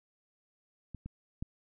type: clicks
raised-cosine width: 5 ms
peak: -30 / -29 / -24 dBFS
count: 3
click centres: 0.947 / 1.06 / 1.425 s
effects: none